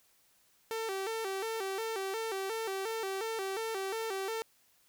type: tone with vibrato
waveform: sawtooth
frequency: 416.2 Hz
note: G#4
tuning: 4 cents sharp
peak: -30 dBFS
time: 0.71-4.42 s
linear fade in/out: 0 ms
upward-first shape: square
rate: 2.8 Hz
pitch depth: 130 cents each way
effects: white hiss -68 dBFS RMS until 4.88 s